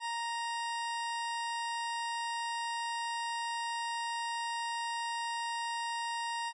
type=harmonic tone with a mistuned harmonic; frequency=932.3 Hz; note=A#5; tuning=in tune; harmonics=1 / 2 / 3 / 4 / 5 / 6 / 8 / 9 / 10; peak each=-35 / -41 / -45 / -47 / -49 / -51 / -53 / -54 / -55 dBFS; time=0-6.53 s; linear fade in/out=50 ms; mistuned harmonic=5; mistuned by=+70 cents; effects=none